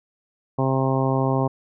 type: harmonic tone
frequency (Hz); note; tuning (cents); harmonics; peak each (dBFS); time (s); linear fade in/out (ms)
133; C3; +29; 1 / 2 / 3 / 4 / 5 / 6 / 7 / 8; -22 / -25 / -27 / -28 / -29 / -30 / -30 / -31; 0.58-1.48; 10
effects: none